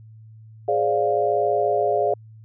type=chord; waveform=sine; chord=D half-diminished seventh; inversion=second; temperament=equal with one note detuned; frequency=415.3 / 523.3 / 584.3 / 698.5 Hz; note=Ab4 / C5 / D5 / F5; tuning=0 / 0 / -9 / 0 cents; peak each=-23 / -27 / -23 / -22 dBFS; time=0.68-2.14 s; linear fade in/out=5 ms; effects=added 110 Hz sine -42 dBFS peak until 2.44 s